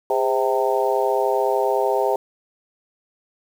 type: harmonic tone with a mistuned harmonic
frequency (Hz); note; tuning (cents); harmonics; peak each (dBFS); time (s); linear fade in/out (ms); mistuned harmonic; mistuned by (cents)
130; C3; -11; 3 / 4 / 5 / 6 / 7; -22 / -23 / -24 / -25 / -25; 0.1-2.16; 2; 3; +71
effects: 7-bit